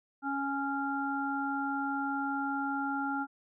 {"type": "harmonic tone", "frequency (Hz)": 277.5, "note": "C#4", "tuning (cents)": 2, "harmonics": [1, 3, 5], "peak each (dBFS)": [-34, -35, -35], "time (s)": [0.22, 3.27], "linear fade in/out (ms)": 50, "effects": []}